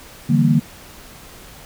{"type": "chord", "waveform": "sine", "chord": "E half-diminished seventh", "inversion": "third", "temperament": "equal", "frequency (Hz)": [146.83, 164.81, 196, 233.1], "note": ["D3", "E3", "G3", "Bb3"], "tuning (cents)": [0, 0, 0, 0], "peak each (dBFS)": [-16, -18, -21, -16], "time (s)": [0.29, 0.6], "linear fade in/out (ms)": 10, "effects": ["pink hiss -41 dBFS RMS until 1.65 s"]}